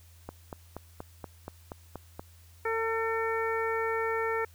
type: click train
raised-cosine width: 1 ms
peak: -24 dBFS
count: 9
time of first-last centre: 0.29-2.195 s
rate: 4.2 Hz
type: harmonic tone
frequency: 450 Hz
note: A4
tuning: 39 cents sharp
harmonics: 1 / 2 / 3 / 4 / 5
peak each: -30 / -35 / -35 / -36 / -38 dBFS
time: 2.65-4.45 s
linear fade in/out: 5 ms
effects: added 84 Hz sine -53 dBFS peak until 4.54 s + white hiss -61 dBFS RMS until 4.54 s